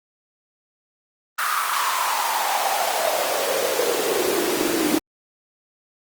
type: noise with high-pass filter sweep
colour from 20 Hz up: pink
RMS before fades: -22 dBFS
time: 1.38-4.99 s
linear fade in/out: 10 ms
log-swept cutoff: 1300 to 290 Hz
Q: 5.3
effects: Opus 24 kbps